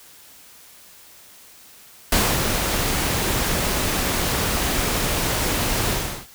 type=noise with ADSR envelope; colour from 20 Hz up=pink; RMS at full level=-17 dBFS; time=2.12-6.27 s; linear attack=3 ms; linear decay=260 ms; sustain=-5 dB; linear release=380 ms; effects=white hiss -47 dBFS RMS until 6.34 s